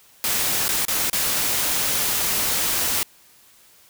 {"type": "noise with dropouts", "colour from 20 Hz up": "white", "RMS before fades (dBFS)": -22, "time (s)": [0.24, 3.03], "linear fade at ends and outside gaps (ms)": 0, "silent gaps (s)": [[0.681, 0.69], [0.851, 0.883], [1.098, 1.131]], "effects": ["white hiss -53 dBFS RMS until 3.89 s"]}